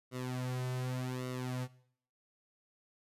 sawtooth tone with flanger, 127 Hz, B2, 49 cents sharp, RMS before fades -38 dBFS, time 0.11-1.68 s, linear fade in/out 50 ms, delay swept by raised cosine 1.2 to 3.7 ms, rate 0.86 Hz, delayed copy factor -0.8, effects noise-tail reverb RT60 0.6 s tail -18 dB re dry + resampled to 32000 Hz

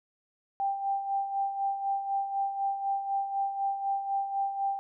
sine tone with tremolo, 789 Hz, G5, 11 cents sharp, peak -25 dBFS, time 0.6-4.79 s, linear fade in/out 0 ms, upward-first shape sine, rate 4 Hz, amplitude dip 60%, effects none

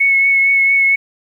sine tone with vibrato, 2200 Hz, C#7, 14 cents flat, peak -9 dBFS, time 0-0.96 s, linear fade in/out 10 ms, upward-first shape triangle, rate 4.4 Hz, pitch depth 19 cents each way, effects 8-bit

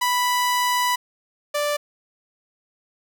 sawtooth tone pair in turn, 987.8 / 587.3 Hz, B5 / D5, 0 / 0 cents, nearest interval major sixth, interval 900 cents, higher first, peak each -15 / -17 dBFS, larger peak first, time 0.01-0.96 / 1.54-1.77 s, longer first, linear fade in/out 10 ms, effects none

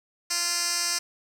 10% pulse tone with band-pass filter, 346.5 Hz, F4, 14 cents flat, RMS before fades -27 dBFS, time 0.3-0.99 s, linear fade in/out 10 ms, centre 6500 Hz, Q 2.3, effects 9-bit

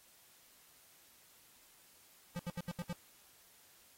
square tone bursts, 174.61 Hz, F3, in tune, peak -38 dBFS, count 6, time 2.36-2.927 s, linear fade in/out 0 ms, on 32 ms, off 75 ms, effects white hiss -64 dBFS RMS until 3.97 s + AAC 48 kbps

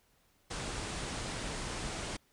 pink low-pass noise, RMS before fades -39 dBFS, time 0.5-2.17 s, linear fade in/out 10 ms, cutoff 9700 Hz, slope 96 dB/octave, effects pink hiss -70 dBFS RMS until 2.32 s

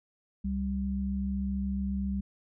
sine tone pair together, 68.01 / 196.4 Hz, C#2 / G3, -32 / +4 cents, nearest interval octave + tritone, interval 1836 cents, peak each -33 / -30 dBFS, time 0.44-2.21 s, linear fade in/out 10 ms, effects none

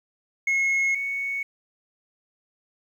sine tone pair in turn, 2171 / 2219 Hz, C#7 / C#7, -37 / +1 cents, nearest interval unison, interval 38 cents, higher second, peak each -17 / -25 dBFS, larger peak first, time 0.47-0.95 / 0.95-1.43 s, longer neither, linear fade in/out 5 ms, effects tanh soft clip ceiling -19 dBFS + 9-bit

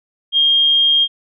sine tone, 3224 Hz, G7, 48 cents sharp, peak -10 dBFS, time 0.32-1.08 s, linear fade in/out 50 ms, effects none

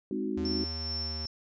sine chord, Ab dominant seventh, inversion none, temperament equal, 207.7 / 261.6 / 311.1 / 370 Hz, Ab3 / C4 / Eb4 / Gb4, 0 / 0 / 0 / 0 cents, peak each -35 dBFS, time 0.11-0.64 s, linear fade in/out 2 ms
square tone with pitch glide, 80.3 to 77.83 Hz, E2 to D#2, -45 to +1 cents, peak -37 dBFS, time 0.37-1.26 s, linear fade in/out 5 ms, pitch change -54 cents, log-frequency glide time 0.68-1.02 s
sine tone with tremolo, 5390 Hz, E8, 38 cents sharp, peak -32 dBFS, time 0.45-1.27 s, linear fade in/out 2 ms, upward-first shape sine, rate 2.4 Hz, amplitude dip 40%
effects resampled to 16000 Hz

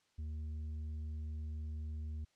sine tone with tanh clipping, 77 Hz, D#2, 17 cents flat, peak -40 dBFS, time 0.18-2.25 s, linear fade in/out 10 ms, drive 5 dB, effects white hiss -75 dBFS RMS until 2.35 s + low-pass 6000 Hz 12 dB/octave

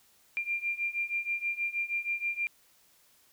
sine beating tone pair, 2383 / 2389.3 Hz, D7 / D7, +25 / +29 cents, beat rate 6.3 Hz, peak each -34 / -32 dBFS, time 0.37-2.47 s, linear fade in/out 0 ms, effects white hiss -64 dBFS RMS until 3.32 s

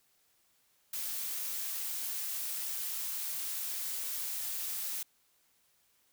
blue noise, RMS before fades -37 dBFS, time 0.93-5.03 s, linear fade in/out 5 ms, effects white hiss -71 dBFS RMS until 6.12 s

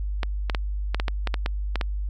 clicks, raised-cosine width 0.3 ms, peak -10 dBFS, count 11, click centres 0.232 / 0.498 / 0.548 / 0.946 / 0.999 / 1.082 / 1.273 / 1.342 / 1.461 / 1.757 / 1.812 s, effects added 50 Hz sine -25 dBFS peak until 2.09 s

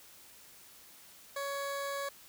20% pulse tone, 559 Hz, C#5, 14 cents sharp, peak -30 dBFS, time 1.36-2.09 s, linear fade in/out 5 ms, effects white hiss -56 dBFS RMS until 2.28 s

